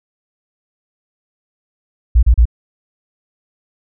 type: tone bursts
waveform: sine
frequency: 58.27 Hz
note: A#1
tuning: in tune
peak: -5 dBFS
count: 3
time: 2.15-2.455 s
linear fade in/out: 10 ms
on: 79 ms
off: 34 ms
effects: none